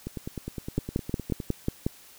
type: two click trains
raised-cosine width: 3 ms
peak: -20 / -12 dBFS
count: 14 / 7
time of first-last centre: 0.07-1.402 / 0.78-1.865 s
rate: 9.76 / 5.53 Hz
effects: white hiss -52 dBFS RMS until 2.18 s